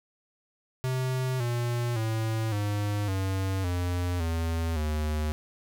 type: tone with pitch steps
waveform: square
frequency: 129.2 / 119.85 / 111.18 / 103.14 / 95.68 / 88.76 / 82.34 / 76.38 Hz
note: C3 / A#2 / A2 / G#2 / G2 / F2 / E2 / D#2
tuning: -21 / +48 / +18 / -11 / -41 / +29 / -1 / -31 cents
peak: -27 dBFS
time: 0.84-5.32 s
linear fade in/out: 0 ms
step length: 560 ms
effects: none